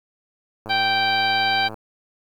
click train, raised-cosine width 1 ms, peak -21 dBFS, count 119, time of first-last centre 0.66-1.743 s, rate 109 Hz
harmonic tone, 781 Hz, G5, 7 cents flat, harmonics 1 / 2 / 3 / 4 / 5 / 6, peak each -21 / -24 / -26 / -27 / -28 / -29 dBFS, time 0.69-1.69 s, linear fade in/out 20 ms
effects 8-bit

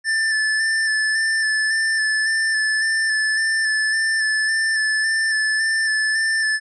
square tone with vibrato, 1760 Hz, A6, in tune, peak -18 dBFS, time 0.04-6.6 s, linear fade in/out 50 ms, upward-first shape square, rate 1.8 Hz, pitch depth 19 cents each way, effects resampled to 22050 Hz

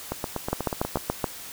two click trains, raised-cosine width 1 ms, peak -9 / -13 dBFS, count 6 / 8, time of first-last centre 0.53-1.242 / 0.12-0.972 s, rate 7.02 / 8.22 Hz, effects white hiss -40 dBFS RMS until 1.52 s

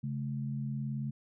sine tone pair together, 137.51 / 216.4 Hz, C#3 / A3, -14 / -29 cents, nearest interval minor sixth, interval 785 cents, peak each -34 / -38 dBFS, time 0.03-1.11 s, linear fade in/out 10 ms, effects none

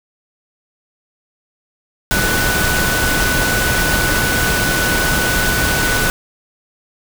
sine tone in noise, 1489 Hz, F#6, 11 cents sharp, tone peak -18 dBFS, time 2.11-6.1 s, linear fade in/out 0 ms, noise pink, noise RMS -17 dBFS, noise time 2.11-6.1 s, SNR -4 dB, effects none

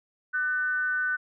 sine tone with amplitude modulation, 1500 Hz, F#6, 23 cents sharp, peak -22 dBFS, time 0.33-1.17 s, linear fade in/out 20 ms, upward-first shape sine, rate 294 Hz, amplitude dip 50%, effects none

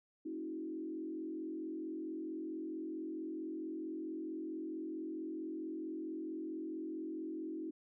sine tone with frequency modulation, 318.8 Hz, D#4, 42 cents sharp, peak -39 dBFS, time 0.25-7.71 s, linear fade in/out 10 ms, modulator 44.5 Hz, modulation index 0.98, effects none

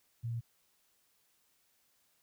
sine tone, 116.7 Hz, A#2, 2 cents sharp, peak -34 dBFS, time 0.23-0.41 s, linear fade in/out 20 ms, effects white hiss -73 dBFS RMS until 2.22 s

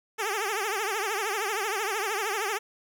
10% pulse tone with vibrato, 415.3 Hz, G#4, in tune, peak -19 dBFS, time 0.18-2.59 s, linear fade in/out 20 ms, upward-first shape triangle, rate 13 Hz, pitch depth 180 cents each way, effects none

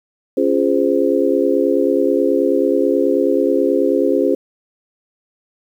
sine chord, Db major seventh, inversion none, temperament just, 277.2 / 346.5 / 415.8 / 519.7 Hz, Db4 / F4 / Ab4 / C5, 0 / -14 / +2 / -12 cents, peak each -18 dBFS, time 0.37-4.35 s, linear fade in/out 5 ms, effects 8-bit

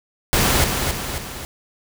pink noise with echo, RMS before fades -17 dBFS, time 0.33-0.64 s, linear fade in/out 0 ms, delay 270 ms, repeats 3, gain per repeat -5 dB, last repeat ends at 1.45 s, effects none

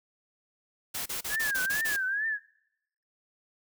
white noise bursts, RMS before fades -34 dBFS, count 7, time 0.94-1.966 s, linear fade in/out 10 ms, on 120 ms, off 31 ms
sine tone with vibrato, 1647 Hz, G#6, 15 cents flat, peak -27 dBFS, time 1.29-2.39 s, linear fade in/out 50 ms, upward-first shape triangle, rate 2.3 Hz, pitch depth 170 cents each way
effects noise-tail reverb RT60 0.8 s tail -23 dB re dry

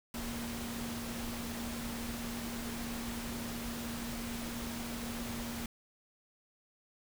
sine tone in noise, 234.8 Hz, A#3, 13 cents sharp, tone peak -40 dBFS, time 0.14-5.66 s, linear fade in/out 2 ms, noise pink, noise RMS -42 dBFS, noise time 0.14-5.66 s, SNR -1 dB, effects none

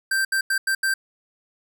square tone bursts at uneven times, 1568 Hz, G6, in tune, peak -20 dBFS, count 5, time 0.11-0.25 / 0.32-0.41 / 0.5-0.58 / 0.67-0.75 / 0.83-0.94 s, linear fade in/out 5 ms, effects none

